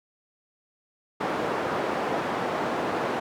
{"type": "band-pass noise", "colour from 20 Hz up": "white", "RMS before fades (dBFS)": -28, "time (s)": [1.2, 3.2], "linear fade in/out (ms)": 10, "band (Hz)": [200, 920], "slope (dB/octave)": 12, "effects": []}